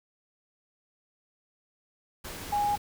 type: tone in noise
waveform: sine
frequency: 824 Hz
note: G#5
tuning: 14 cents flat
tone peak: -24 dBFS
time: 2.52-2.76 s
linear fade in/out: 10 ms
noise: pink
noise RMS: -40 dBFS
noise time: 2.24-2.78 s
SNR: +13 dB
effects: none